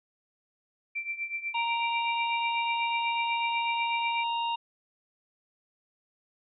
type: tone with tremolo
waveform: sine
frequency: 2347 Hz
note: D7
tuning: 2 cents flat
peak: -28 dBFS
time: 0.95-4.24 s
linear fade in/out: 10 ms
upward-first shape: triangle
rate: 8.1 Hz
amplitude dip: 85%
type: harmonic tone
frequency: 932 Hz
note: A#5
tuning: 1 cent flat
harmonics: 1 / 3 / 4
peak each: -28 / -35 / -41 dBFS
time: 1.54-4.56 s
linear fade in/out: 10 ms
effects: none